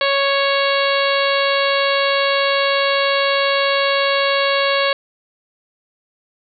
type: harmonic tone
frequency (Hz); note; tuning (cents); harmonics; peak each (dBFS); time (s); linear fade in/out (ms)
554.4; C#5; 0; 1 / 2 / 3 / 4 / 5 / 6 / 7 / 8; -18 / -21 / -23 / -24 / -25 / -26 / -26 / -27; 0.01-4.93; 2
effects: none